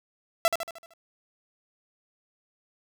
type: tone with echo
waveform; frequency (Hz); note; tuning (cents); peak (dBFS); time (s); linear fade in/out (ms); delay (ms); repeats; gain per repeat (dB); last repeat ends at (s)
sawtooth; 668; E5; +23; -14; 0.45-0.48; 0; 76; 6; -6; 0.936
effects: none